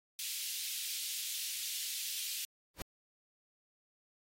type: high-pass noise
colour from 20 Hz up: pink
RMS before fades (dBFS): -40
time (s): 0.19-2.45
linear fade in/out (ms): 0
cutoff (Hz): 2900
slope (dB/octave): 24
type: noise with exponential growth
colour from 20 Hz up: pink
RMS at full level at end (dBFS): -36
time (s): 2.74-2.82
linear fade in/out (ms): 2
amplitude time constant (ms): 16
effects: AAC 48 kbps